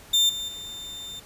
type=tone with level steps; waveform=35% pulse; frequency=3600 Hz; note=A7; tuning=39 cents sharp; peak=-15 / -27 / -33 dBFS; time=0.13-1.2 s; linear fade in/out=10 ms; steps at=0.29 / 0.48 s; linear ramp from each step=5 ms; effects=pink hiss -48 dBFS RMS until 1.25 s + resampled to 32000 Hz